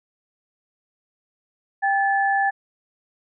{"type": "tone pair together", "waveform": "sine", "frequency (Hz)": [791, 1731.2], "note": ["G5", "A6"], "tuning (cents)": [15, -29], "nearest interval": "octave + major second", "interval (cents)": 1356, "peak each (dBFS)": [-19, -22], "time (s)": [1.82, 2.51], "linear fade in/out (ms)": 20, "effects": []}